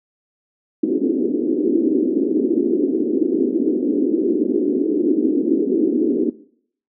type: band-pass noise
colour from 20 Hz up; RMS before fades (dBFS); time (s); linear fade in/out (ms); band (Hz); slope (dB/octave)
white; -18; 0.83-6.3; 5; 250 to 380; 48
effects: noise-tail reverb RT60 0.6 s tail -18 dB re dry